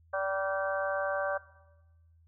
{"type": "harmonic tone with a mistuned harmonic", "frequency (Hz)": 193.3, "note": "G3", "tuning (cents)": -24, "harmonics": [3, 4, 5, 6, 7, 8], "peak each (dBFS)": [-31, -37, -43, -37, -44, -36], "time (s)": [0.13, 1.38], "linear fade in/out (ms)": 10, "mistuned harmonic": 7, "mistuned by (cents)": 56, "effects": ["noise-tail reverb RT60 1.0 s tail -17 dB re dry", "added 82 Hz sine -59 dBFS peak until 2.27 s"]}